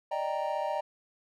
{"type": "chord", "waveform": "triangle", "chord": "Eb major seventh", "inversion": "third", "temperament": "equal", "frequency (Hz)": [587.3, 622.3, 784, 932.3], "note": ["D5", "Eb5", "G5", "Bb5"], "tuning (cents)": [0, 0, 0, 0], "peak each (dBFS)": -33, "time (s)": [0.11, 0.81], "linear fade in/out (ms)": 10, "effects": []}